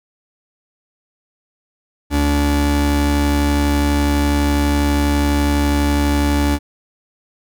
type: tone pair together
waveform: 45% pulse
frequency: 72.1 / 288.4 Hz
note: D2 / D4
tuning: -31 / -31 cents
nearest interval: 2 octaves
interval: 2400 cents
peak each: -16 / -18 dBFS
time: 2.1-6.59 s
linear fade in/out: 50 ms
effects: none